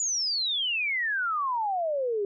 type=exponential sweep; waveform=sine; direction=down; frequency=7040 to 392 Hz; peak=-25 dBFS; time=0-2.25 s; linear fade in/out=2 ms; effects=none